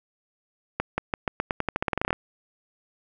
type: accelerating click train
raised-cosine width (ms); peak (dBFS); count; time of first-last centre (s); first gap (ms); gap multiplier
0.5; -9; 18; 0.8-2.129; 180; 0.88
effects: none